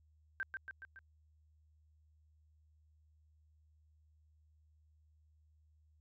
sine tone with echo, 1568 Hz, G6, in tune, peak -35 dBFS, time 0.4-0.43 s, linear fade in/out 0 ms, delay 140 ms, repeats 4, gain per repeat -4 dB, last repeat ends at 0.99 s, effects added 77 Hz sine -66 dBFS peak until 6 s

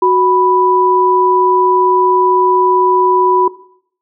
sine tone pair together, 370 / 987.8 Hz, F#4 / B5, 0 / 0 cents, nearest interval octave + perfect fourth, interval 1700 cents, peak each -10 dBFS, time 0.02-3.48 s, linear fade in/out 5 ms, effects noise-tail reverb RT60 0.6 s tail -17 dB re dry

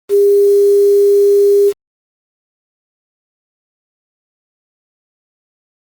sine tone with quantisation, 403.6 Hz, G#4, 49 cents flat, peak -6 dBFS, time 0.09-1.73 s, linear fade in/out 50 ms, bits 5, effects Opus 24 kbps

